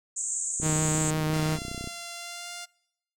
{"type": "band-pass noise", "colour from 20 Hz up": "pink", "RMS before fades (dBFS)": -31, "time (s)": [0.16, 1.11], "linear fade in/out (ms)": 10, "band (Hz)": [6700, 8400], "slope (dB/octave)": 96}
{"type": "click train", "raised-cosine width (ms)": 3, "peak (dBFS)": -24, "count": 41, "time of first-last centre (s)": [0.6, 1.874], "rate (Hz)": 31.4}
{"type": "tone with vibrato", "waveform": "sawtooth", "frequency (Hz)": 155.56, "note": "D#3", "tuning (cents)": 0, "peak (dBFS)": -21, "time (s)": [0.61, 1.59], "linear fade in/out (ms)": 50, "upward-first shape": "sine", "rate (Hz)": 5.8, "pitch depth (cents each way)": 13}
{"type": "tone with pitch glide", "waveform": "5% pulse", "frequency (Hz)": [689, 699.8], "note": ["F5", "F5"], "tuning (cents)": [-24, 3], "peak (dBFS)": -25, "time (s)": [1.32, 2.66], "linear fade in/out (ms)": 20, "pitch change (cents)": 27, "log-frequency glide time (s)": [2.14, 2.51]}
{"effects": ["noise-tail reverb RT60 0.8 s tail -24 dB re dry"]}